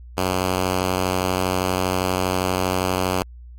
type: tone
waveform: 5% pulse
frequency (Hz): 92.5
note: F#2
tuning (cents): 0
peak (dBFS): -8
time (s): 0.17-3.23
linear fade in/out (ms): 5
effects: added 60 Hz sine -37 dBFS peak until 3.58 s + MP3 64 kbps